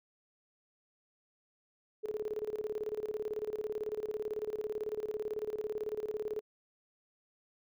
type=tone with tremolo; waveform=sine; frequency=426.9 Hz; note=G#4; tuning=48 cents sharp; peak=-32 dBFS; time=2.03-6.41 s; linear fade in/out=20 ms; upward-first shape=square; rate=18 Hz; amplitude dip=80%; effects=none